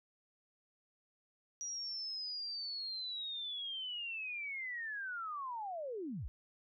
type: linear sweep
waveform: sine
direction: down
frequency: 5790 to 38.89 Hz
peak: -39 dBFS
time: 1.61-6.28 s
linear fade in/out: 0 ms
effects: none